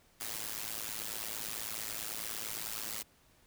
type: noise with amplitude modulation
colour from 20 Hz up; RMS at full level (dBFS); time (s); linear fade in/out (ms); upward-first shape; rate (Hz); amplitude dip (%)
white; -36; 0.2-3.03; 10; sine; 109; 90
effects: pink hiss -66 dBFS RMS until 3.46 s

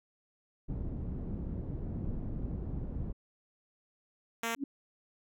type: low-pass noise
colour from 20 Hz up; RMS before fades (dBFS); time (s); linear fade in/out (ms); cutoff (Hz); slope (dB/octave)
pink; -37; 0.68-3.13; 20; 260; 12
type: tone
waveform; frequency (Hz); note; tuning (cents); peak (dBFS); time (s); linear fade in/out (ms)
5% pulse; 229.7; A#3; -25; -21; 4.43-4.55; 2
type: tone with exponential growth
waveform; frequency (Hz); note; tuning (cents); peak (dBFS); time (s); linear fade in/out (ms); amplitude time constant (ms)
sine; 278.3; C#4; +7; -27; 4.56-4.64; 5; 16
effects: none

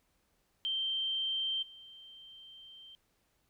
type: tone with level steps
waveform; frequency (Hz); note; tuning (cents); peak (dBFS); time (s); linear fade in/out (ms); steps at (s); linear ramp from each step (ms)
sine; 3136; G7; 0; -31 / -50; 0.65-2.95; 0; 1.62; 10
effects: pink hiss -75 dBFS RMS until 3.49 s

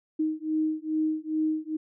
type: beating tone pair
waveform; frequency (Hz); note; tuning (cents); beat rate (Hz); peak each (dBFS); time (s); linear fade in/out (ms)
sine; 311.1 / 313.5; D#4 / D#4; 0 / +13; 2.4; -28; 0.19-1.77; 10
effects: none

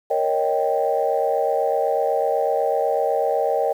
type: chord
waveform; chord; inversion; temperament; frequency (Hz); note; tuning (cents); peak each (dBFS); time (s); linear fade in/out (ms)
sine; Eb dominant seventh; second; equal; 466.2 / 554.4 / 622.3 / 784; Bb4 / Db5 / Eb5 / G5; 0 / 0 / 0 / 0; -23; 0.1-3.73; 10
effects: tanh soft clip ceiling -8 dBFS + 8-bit

